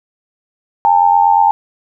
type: tone pair together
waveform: sine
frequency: 812 / 900.5 Hz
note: G#5 / A5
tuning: -39 / +40 cents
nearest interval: major second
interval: 179 cents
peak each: -10 dBFS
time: 0.85-1.51 s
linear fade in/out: 0 ms
effects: none